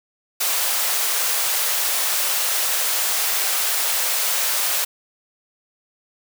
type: high-pass noise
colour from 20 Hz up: white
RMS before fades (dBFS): -21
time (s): 0.4-4.85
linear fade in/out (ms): 10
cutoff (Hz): 500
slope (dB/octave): 24
effects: none